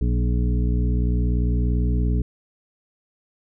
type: harmonic tone with a mistuned harmonic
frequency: 60.3 Hz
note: B1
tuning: 41 cents flat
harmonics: 1 / 2 / 3 / 4 / 5 / 7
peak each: -19 / -25 / -29 / -31 / -33 / -36 dBFS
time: 0.01-2.22 s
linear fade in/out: 5 ms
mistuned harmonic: 4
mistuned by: -21 cents
effects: none